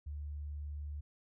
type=tone; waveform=sine; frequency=73.42 Hz; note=D2; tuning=in tune; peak=-39 dBFS; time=0.06-1.01 s; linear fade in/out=10 ms; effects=none